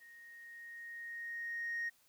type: tone with level ramp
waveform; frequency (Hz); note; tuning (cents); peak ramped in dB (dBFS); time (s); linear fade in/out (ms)
sine; 1864.7; A#6; 0; -55 to -33; 0-1.9; 20
effects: tanh soft clip ceiling -33 dBFS + white hiss -70 dBFS RMS until 2.08 s